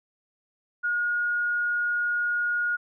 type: tone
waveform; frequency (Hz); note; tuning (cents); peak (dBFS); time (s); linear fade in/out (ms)
sine; 1437; F6; +49; -23; 0.83-2.77; 20
effects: none